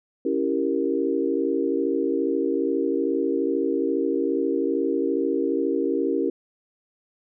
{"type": "chord", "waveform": "sine", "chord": "C# diminished seventh", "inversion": "none", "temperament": "equal", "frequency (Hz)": [277.2, 329.6, 392, 466.2], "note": ["C#4", "E4", "G4", "Bb4"], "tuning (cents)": [0, 0, 0, 0], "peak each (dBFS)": [-26, -26, -26, -27], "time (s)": [0.25, 6.3], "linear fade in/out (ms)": 5, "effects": []}